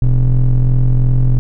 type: ring-modulated tone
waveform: triangle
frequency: 72.7 Hz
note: D2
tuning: 17 cents flat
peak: -3 dBFS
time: 0.02-1.39 s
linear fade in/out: 0 ms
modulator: 51.2 Hz
effects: none